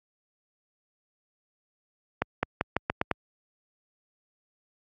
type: accelerating click train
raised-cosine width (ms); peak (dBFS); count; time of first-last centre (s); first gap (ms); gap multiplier
0.5; -9; 7; 2.22-3.113; 210; 0.86
effects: high-pass 60 Hz 12 dB/octave + Opus 48 kbps